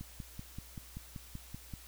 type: click train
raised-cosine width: 5 ms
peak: -30 dBFS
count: 10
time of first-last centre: 0.01-1.737 s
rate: 5.21 Hz
effects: added 60 Hz sine -55 dBFS peak until 1.87 s + white hiss -55 dBFS RMS until 1.87 s